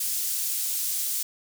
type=high-pass noise; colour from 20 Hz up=pink; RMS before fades=-28 dBFS; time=0-1.23 s; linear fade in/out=5 ms; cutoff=7600 Hz; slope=12 dB/octave; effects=none